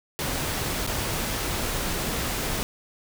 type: noise with dropouts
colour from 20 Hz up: pink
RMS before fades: -28 dBFS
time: 0.19-2.63 s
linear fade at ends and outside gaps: 0 ms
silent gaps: 0.866-0.874 s
effects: none